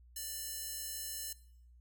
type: tone with high-pass filter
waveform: square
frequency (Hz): 591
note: D5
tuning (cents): +11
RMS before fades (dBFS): -42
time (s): 0.16-1.33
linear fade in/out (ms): 5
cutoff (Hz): 6800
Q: 0.65
effects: noise-tail reverb RT60 0.7 s tail -20 dB re dry + added 60 Hz sine -57 dBFS peak until 1.8 s